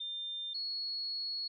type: tone pair in turn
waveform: sine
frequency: 3600 / 4347 Hz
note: A7 / C#8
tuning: +39 / -35 cents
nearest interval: minor third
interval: 326 cents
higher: second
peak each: -37 / -35 dBFS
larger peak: second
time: 0-0.54 / 0.54-1.48 s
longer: second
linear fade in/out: 10 ms
effects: none